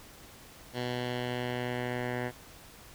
10% pulse tone with low-pass filter sweep, 123.47 Hz, B2, in tune, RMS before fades -34 dBFS, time 0.73-2.32 s, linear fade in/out 50 ms, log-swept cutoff 4000 to 1900 Hz, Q 1.8, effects pink hiss -52 dBFS RMS until 2.94 s

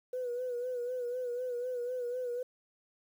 sine tone with vibrato, 493.9 Hz, B4, in tune, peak -32 dBFS, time 0.13-2.43 s, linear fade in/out 5 ms, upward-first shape sine, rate 4 Hz, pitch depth 52 cents each way, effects tanh soft clip ceiling -29 dBFS + 10-bit

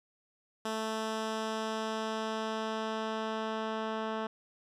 10% pulse tone with low-pass filter sweep, 220 Hz, A3, in tune, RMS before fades -35 dBFS, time 0.65-4.27 s, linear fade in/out 5 ms, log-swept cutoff 9600 to 2600 Hz, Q 0.73, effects none

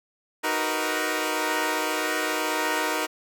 10% pulse chord, B major seventh, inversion first, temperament equal, 311.1 / 370 / 466.2 / 493.9 Hz, D#4 / F#4 / A#4 / B4, 0 / 0 / 0 / 0 cents, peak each -20 / -23 / -21 / -24 dBFS, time 0.43-3.07 s, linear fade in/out 20 ms, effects none

